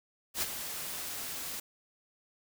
white noise with ADSR envelope, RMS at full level -30 dBFS, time 0.34-1.6 s, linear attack 78 ms, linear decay 33 ms, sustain -9 dB, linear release 5 ms, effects none

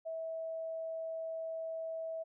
sine tone, 650 Hz, E5, 24 cents flat, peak -37 dBFS, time 0.05-2.24 s, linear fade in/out 20 ms, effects none

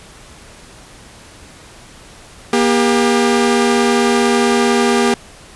sawtooth tone pair together, 237.8 / 400 Hz, A#3 / G4, +35 / +35 cents, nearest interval major sixth, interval 900 cents, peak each -10 dBFS, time 2.53-5.14 s, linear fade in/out 2 ms, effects pink hiss -40 dBFS RMS until 5.55 s + resampled to 24000 Hz

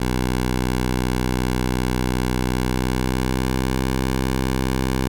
10% pulse tone with pitch glide, 62.7 to 64.91 Hz, B1 to C2, +27 to -13 cents, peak -11 dBFS, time 0-5.08 s, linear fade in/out 5 ms, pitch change +60 cents, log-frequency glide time 2.51-3.89 s, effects none

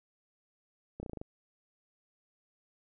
slowing click train, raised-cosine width 2 ms, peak -27 dBFS, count 7, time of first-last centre 1-1.215 s, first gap 30 ms, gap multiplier 1.07, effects none

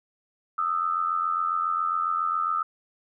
sine tone pair together, 1231.2 / 1318.5 Hz, D#6 / E6, -19 / 0 cents, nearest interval minor second, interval 119 cents, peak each -26 dBFS, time 0.58-2.63 s, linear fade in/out 5 ms, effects none

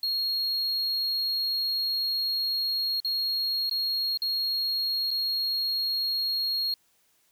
triangle tone with dropouts, 4282 Hz, C8, 39 cents sharp, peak -24 dBFS, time 0.03-6.74 s, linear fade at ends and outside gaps 2 ms, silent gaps 3.002-3.047 / 3.696-3.711 / 4.174-4.219 / 5.107-5.112 s, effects white hiss -67 dBFS RMS until 7.31 s

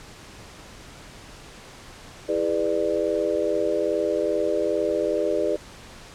sine chord, E dominant seventh, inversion none, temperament just, 329.6 / 412 / 494.4 / 593.3 Hz, E4 / G#4 / B4 / D5, 0 / -14 / +2 / +18 cents, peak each -28 / -26 / -27 / -25 dBFS, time 2.28-5.57 s, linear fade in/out 20 ms, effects pink hiss -44 dBFS RMS until 6.14 s + low-pass 8000 Hz 12 dB/octave

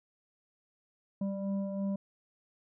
sine tone with frequency modulation, 196 Hz, G3, in tune, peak -31 dBFS, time 1.21-1.96 s, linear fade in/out 5 ms, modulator 395 Hz, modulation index 0.75, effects none

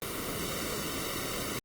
pink noise with comb filter, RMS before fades -35 dBFS, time 0.02-1.59 s, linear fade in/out 2 ms, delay 1.2 ms, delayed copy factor -0.7, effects Opus 32 kbps

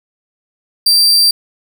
40% pulse tone with amplitude modulation, 4699 Hz, D8, in tune, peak -5 dBFS, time 0.86-1.31 s, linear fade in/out 5 ms, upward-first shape sine, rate 166 Hz, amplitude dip 25%, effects none

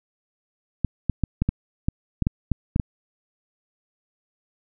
clicks, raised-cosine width 5 ms, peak -8 dBFS, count 11, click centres 0.847 / 1.097 / 1.237 / 1.42 / 1.49 / 1.885 / 2.223 / 2.269 / 2.517 / 2.761 / 2.798 s, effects none

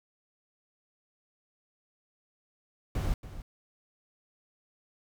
brown noise with echo, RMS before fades -29 dBFS, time 2.95-3.14 s, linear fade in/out 2 ms, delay 280 ms, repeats 1, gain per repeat -13 dB, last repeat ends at 3.42 s, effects none

